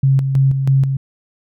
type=tone with tremolo; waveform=sine; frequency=135.3 Hz; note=C#3; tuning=42 cents flat; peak=-9 dBFS; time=0.03-0.97 s; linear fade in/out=5 ms; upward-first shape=square; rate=3.1 Hz; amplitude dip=50%; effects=none